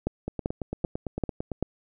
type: two click trains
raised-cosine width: 2 ms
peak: -12 / -17 dBFS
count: 5 / 12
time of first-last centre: 0.07-1.626 / 0.28-1.517 s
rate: 2.57 / 8.89 Hz
effects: none